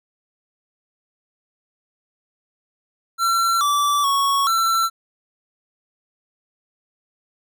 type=tone with pitch steps; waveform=square; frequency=1355 / 1161 / 1110 / 1344 Hz; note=E6 / D6 / C#6 / E6; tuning=+47 / -20 / +2 / +33 cents; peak=-17 dBFS; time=3.18-4.9 s; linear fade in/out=50 ms; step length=430 ms; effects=none

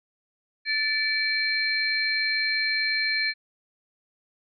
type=tone cluster; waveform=sine; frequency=1757 / 2306 / 4171 Hz; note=A6 / D7 / C8; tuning=-3 / -32 / -6 cents; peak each=-27 dBFS; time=0.65-3.34 s; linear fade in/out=50 ms; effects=none

